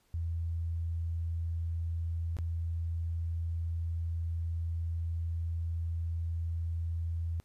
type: tone with dropouts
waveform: sine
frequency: 83.3 Hz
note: E2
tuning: 19 cents sharp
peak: -31 dBFS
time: 0.14-7.4 s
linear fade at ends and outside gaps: 0 ms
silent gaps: 2.368-2.387 s
effects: pink hiss -71 dBFS RMS until 7.44 s + resampled to 32000 Hz